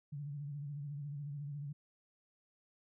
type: tone with vibrato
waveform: sine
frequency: 144.2 Hz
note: D3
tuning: 31 cents flat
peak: -40 dBFS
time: 0.12-1.73 s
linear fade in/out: 10 ms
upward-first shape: sine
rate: 14 Hz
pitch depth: 66 cents each way
effects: none

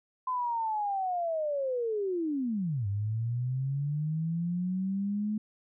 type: linear two-way sweep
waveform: sine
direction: down then up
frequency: 1028 to 98 to 215.2 Hz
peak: -28 dBFS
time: 0.27-5.38 s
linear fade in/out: 5 ms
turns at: 2.87 s
effects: none

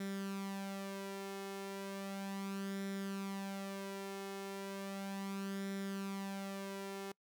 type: tone with flanger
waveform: sawtooth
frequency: 196 Hz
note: G3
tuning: in tune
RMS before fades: -43 dBFS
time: 0-7.12 s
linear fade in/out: 5 ms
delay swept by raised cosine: 0.54 to 2.34 ms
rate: 0.35 Hz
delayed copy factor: +0.55
effects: noise-tail reverb RT60 0.1 s tail -25 dB re dry

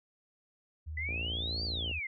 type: tone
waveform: sine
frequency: 77.7 Hz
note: D#2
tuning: 2 cents flat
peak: -37 dBFS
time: 0.86-2 s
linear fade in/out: 20 ms
type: exponential two-way sweep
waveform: sine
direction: up then down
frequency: 1975 to 4764 to 2043 Hz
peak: -34 dBFS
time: 0.97-2.07 s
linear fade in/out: 5 ms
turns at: 1.64 s
type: click train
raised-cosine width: 2 ms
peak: -31 dBFS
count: 48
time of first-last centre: 1.09-1.913 s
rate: 57.1 Hz
effects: none

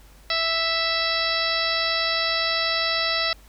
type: harmonic tone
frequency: 659.3 Hz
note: E5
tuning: in tune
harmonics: 1 / 2 / 3 / 4 / 5 / 6 / 7 / 8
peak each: -30 / -29 / -28 / -31 / -33 / -27 / -30 / -29 dBFS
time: 0.3-3.33 s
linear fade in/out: 2 ms
effects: added 50 Hz sine -48 dBFS peak until 3.48 s + pink hiss -54 dBFS RMS until 3.48 s

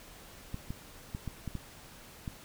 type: clicks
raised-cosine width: 5 ms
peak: -24 dBFS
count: 7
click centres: 0.544 / 0.705 / 1.149 / 1.277 / 1.477 / 1.553 / 2.278 s
effects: pink hiss -52 dBFS RMS until 2.44 s

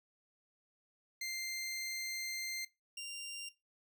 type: tone pair in turn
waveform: 20% pulse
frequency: 2093 / 2783 Hz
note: C7 / F7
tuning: 0 / -7 cents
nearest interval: perfect fourth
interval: 493 cents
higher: second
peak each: -33 / -37 dBFS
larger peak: first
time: 1.21-2.65 / 2.97-3.49 s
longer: first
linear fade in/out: 5 ms
effects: noise-tail reverb RT60 0.2 s tail -18 dB re dry

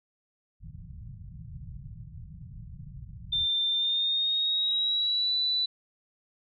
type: low-pass noise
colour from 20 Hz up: white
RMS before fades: -43 dBFS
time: 0.6-3.48 s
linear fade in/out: 50 ms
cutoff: 160 Hz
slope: 48 dB/octave
type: tone with pitch glide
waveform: sine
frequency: 3582 to 3974 Hz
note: A7 to B7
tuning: +30 to +10 cents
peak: -24 dBFS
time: 3.32-5.66 s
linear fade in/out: 10 ms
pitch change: +180 cents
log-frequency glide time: 3.71-5.34 s
effects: none

